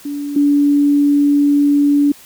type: tone pair in turn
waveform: sine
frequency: 287.6 / 287.6 Hz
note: D4 / D4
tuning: -36 / -36 cents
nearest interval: unison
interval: 0 cents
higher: neither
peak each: -20 / -9 dBFS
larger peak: second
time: 0.05-0.36 / 0.36-2.12 s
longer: second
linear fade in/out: 5 ms
effects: white hiss -42 dBFS RMS until 2.25 s